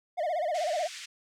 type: tone with vibrato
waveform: triangle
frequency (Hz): 659.3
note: E5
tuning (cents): 0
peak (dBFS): -25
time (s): 0.17-0.88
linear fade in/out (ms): 20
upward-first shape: sine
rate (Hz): 16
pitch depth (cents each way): 180
type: band-pass noise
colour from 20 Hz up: pink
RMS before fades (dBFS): -43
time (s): 0.54-1.06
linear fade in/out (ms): 10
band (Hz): 1900 to 7600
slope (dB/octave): 24
effects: none